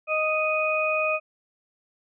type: harmonic tone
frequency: 622.3 Hz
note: D#5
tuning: in tune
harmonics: 1 / 2 / 4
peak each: -25 / -29 / -25 dBFS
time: 0.07-1.2 s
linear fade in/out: 50 ms
effects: none